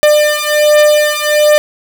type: beating tone pair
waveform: 45% pulse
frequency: 598 / 599.3 Hz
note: D5 / D5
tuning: +31 / +35 cents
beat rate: 1.3 Hz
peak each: -10 dBFS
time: 0.03-1.58 s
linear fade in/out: 0 ms
effects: none